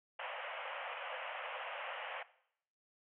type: band-pass noise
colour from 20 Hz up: pink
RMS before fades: -44 dBFS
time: 0.19-2.23 s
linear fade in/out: 5 ms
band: 510 to 3100 Hz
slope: 96 dB/octave
effects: noise-tail reverb RT60 0.7 s tail -18 dB re dry